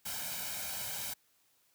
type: noise with comb filter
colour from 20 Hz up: white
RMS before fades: -39 dBFS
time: 0.05-1.14 s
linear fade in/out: 10 ms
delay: 1.3 ms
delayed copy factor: +0.7
effects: white hiss -71 dBFS RMS until 1.74 s + high-pass 60 Hz 12 dB/octave